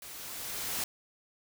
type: noise with level ramp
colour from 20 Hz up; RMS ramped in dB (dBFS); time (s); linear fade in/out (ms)
white; -46 to -33; 0.02-0.84; 2
effects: none